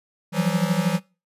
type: tone cluster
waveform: square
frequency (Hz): 165.2 / 177.9 / 190.5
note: E3 / F3 / G3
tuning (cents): +4 / +32 / -49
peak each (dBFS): -25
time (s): 0.32-1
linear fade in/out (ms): 50
effects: noise-tail reverb RT60 0.3 s tail -22 dB re dry + resampled to 32000 Hz